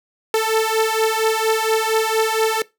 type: beating tone pair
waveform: sawtooth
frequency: 440 / 444.3 Hz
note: A4 / A4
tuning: 0 / +17 cents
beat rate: 4.3 Hz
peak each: -15 dBFS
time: 0.34-2.62 s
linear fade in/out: 2 ms
effects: noise-tail reverb RT60 0.2 s tail -20 dB re dry